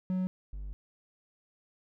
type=tone pair in turn; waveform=triangle; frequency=185 / 49.68 Hz; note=F#3 / G1; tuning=0 / +24 cents; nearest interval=octave + major seventh; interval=2276 cents; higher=first; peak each=-26 / -35 dBFS; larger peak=first; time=0.1-0.27 / 0.53-0.73 s; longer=second; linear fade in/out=0 ms; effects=none